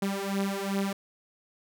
sawtooth beating tone pair, 195.6 / 198.2 Hz, G3 / G3, -4 / +19 cents, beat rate 2.6 Hz, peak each -27 dBFS, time 0.02-0.93 s, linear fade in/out 5 ms, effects none

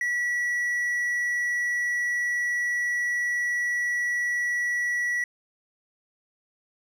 triangle tone, 1941 Hz, B6, 31 cents flat, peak -22 dBFS, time 0.01-5.24 s, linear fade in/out 2 ms, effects none

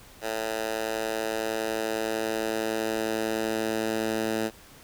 10% pulse tone with high-pass filter sweep, 110.8 Hz, A2, 13 cents sharp, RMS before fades -29 dBFS, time 0.21-4.51 s, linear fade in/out 50 ms, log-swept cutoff 550 to 240 Hz, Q 1.1, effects pink hiss -51 dBFS RMS until 4.83 s

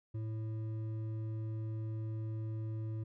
sine tone with hard clipping, 110 Hz, A2, in tune, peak -38 dBFS, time 0.14-3.04 s, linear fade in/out 10 ms, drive 7 dB, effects none

